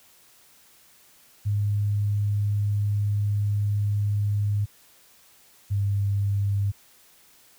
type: tone pair in turn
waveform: sine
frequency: 102.8 / 100.22 Hz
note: G#2 / G2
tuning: -17 / +39 cents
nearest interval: unison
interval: 44 cents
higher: first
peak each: -21 dBFS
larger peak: neither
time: 1.45-4.66 / 5.7-6.72 s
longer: first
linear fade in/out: 20 ms
effects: white hiss -56 dBFS RMS until 7.58 s